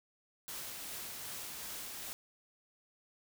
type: noise with tremolo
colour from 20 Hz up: white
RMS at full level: -43 dBFS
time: 0.48-2.13 s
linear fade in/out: 0 ms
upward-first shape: triangle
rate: 2.6 Hz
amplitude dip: 25%
effects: none